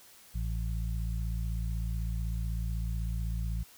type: harmonic tone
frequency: 56 Hz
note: A1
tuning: 31 cents sharp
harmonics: 1 / 2 / 3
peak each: -31 / -37 / -41 dBFS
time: 0.34-3.64 s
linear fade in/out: 20 ms
effects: white hiss -56 dBFS RMS until 3.77 s